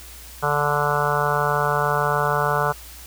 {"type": "harmonic tone", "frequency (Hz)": 146.4, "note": "D3", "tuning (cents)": -5, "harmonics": [1, 3, 4, 5, 6, 7, 8, 9, 10], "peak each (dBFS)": [-27, -27, -27, -27, -27, -27, -27, -27, -27], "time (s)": [0.42, 2.73], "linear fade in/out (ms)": 20, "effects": ["added 60 Hz sine -42 dBFS peak until 3.06 s", "white hiss -42 dBFS RMS until 3.06 s"]}